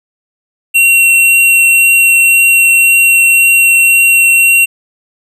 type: tone with vibrato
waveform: square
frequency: 2734 Hz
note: F7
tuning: 37 cents flat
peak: -5 dBFS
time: 0.74-4.66 s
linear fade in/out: 20 ms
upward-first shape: triangle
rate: 1.9 Hz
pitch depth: 8 cents each way
effects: none